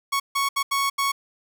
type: tone bursts at uneven times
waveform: sawtooth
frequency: 1108.7 Hz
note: C#6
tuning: in tune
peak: -17 dBFS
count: 5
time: 0.12-0.2 / 0.35-0.49 / 0.56-0.63 / 0.71-0.9 / 0.98-1.12 s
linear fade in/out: 10 ms
effects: none